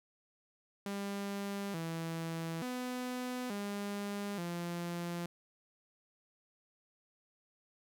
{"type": "tone with pitch steps", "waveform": "sawtooth", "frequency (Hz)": [199.9, 164.5, 250.3, 202.7, 172.6], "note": ["G3", "E3", "B3", "G#3", "F3"], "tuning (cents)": [34, -3, 23, -42, -20], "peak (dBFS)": -33, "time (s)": [0.86, 5.26], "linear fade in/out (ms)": 2, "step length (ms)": 880, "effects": []}